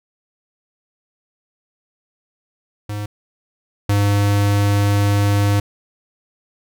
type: tone pair in turn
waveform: square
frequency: 103.83 / 101.58 Hz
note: G#2 / G#2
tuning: 0 / -38 cents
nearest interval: unison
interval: 38 cents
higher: first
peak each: -24 / -14 dBFS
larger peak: second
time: 2.89-3.06 / 3.89-5.6 s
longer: second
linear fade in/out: 5 ms
effects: none